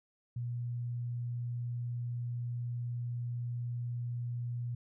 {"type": "tone", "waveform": "sine", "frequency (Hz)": 120.5, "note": "B2", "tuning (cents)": -42, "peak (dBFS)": -34, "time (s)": [0.36, 4.75], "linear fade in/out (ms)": 5, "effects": []}